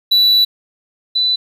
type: tone pair in turn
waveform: triangle / sine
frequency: 3951 / 3988 Hz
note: B7 / B7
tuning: 0 / +16 cents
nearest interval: unison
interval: 16 cents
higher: second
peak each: -7 / -12 dBFS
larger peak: first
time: 0.11-0.45 / 1.15-1.36 s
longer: first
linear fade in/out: 10 ms
effects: 8-bit